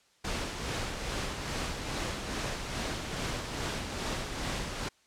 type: noise with tremolo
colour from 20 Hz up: pink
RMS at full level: -33 dBFS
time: 0.24-4.89 s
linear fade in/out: 10 ms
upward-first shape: sine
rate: 2.4 Hz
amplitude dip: 40%
effects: white hiss -66 dBFS RMS until 5.06 s + low-pass 7000 Hz 12 dB/octave